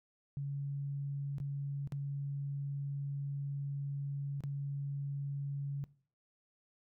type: tone with dropouts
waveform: sine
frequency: 140.6 Hz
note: C#3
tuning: 25 cents sharp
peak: -35 dBFS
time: 0.37-5.84 s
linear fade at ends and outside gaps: 0 ms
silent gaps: 1.383-1.401 / 1.874-1.922 / 4.406-4.437 s
effects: noise-tail reverb RT60 0.5 s tail -20 dB re dry